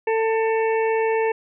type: harmonic tone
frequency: 446.2 Hz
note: A4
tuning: 24 cents sharp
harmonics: 1 / 2 / 4 / 5 / 6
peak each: -19 / -25 / -31 / -33 / -35 dBFS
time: 0.07-1.32 s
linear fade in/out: 5 ms
effects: none